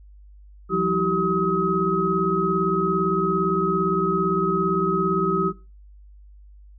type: tone cluster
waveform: sine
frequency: 170.7 / 188.3 / 326.3 / 386 / 1270 Hz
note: F3 / F#3 / E4 / G4 / D#6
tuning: -39 / +31 / -18 / -27 / +35 cents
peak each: -27 / -27 / -29 / -23 / -23 dBFS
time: 0.69-5.53 s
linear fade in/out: 50 ms
effects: noise-tail reverb RT60 0.3 s tail -17 dB re dry + added 50 Hz sine -44 dBFS peak until 6.78 s